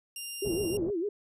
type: tone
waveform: 10% pulse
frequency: 2794 Hz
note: F7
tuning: in tune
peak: -28 dBFS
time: 0.16-0.77 s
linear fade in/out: 2 ms
type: tone with vibrato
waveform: sine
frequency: 369 Hz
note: F#4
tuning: 5 cents flat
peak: -28 dBFS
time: 0.42-1.09 s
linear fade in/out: 5 ms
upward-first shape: sine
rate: 6.6 Hz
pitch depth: 220 cents each way
type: low-pass noise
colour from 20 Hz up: white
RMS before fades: -38 dBFS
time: 0.44-0.91 s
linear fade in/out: 10 ms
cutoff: 490 Hz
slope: 24 dB/octave
effects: resampled to 32000 Hz